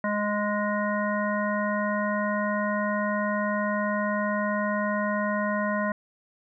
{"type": "harmonic tone", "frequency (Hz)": 207.7, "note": "G#3", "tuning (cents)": 0, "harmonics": [1, 3, 5, 7, 9], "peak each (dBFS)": [-28, -29, -31, -34, -33], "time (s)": [0.04, 5.92], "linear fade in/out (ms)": 2, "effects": []}